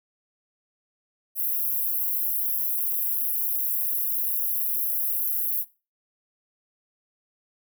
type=high-pass noise; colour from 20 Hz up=white; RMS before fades=-26 dBFS; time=1.35-5.65 s; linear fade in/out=50 ms; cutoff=11000 Hz; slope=96 dB/octave; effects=noise-tail reverb RT60 0.3 s tail -19 dB re dry